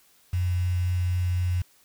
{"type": "tone with quantisation", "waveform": "sine", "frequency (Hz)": 89.6, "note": "F2", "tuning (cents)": 45, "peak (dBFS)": -22, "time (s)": [0.33, 1.62], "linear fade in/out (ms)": 5, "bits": 7, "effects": ["white hiss -60 dBFS RMS until 1.84 s"]}